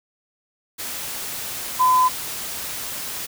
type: tone in noise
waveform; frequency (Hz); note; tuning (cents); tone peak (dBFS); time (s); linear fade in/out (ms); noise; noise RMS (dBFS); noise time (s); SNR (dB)
sine; 1014; B5; +45; -13; 1.79-2.09; 20; white; -30; 0.78-3.27; +14
effects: none